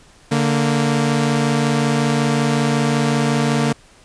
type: tone pair together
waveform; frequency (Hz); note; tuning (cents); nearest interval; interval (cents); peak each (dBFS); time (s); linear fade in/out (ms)
sawtooth; 145.4 / 230.8; D3 / A#3; -17 / -17; minor sixth; 800; -14; 0.31-3.73; 10
effects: pink hiss -49 dBFS RMS until 4.04 s + resampled to 22050 Hz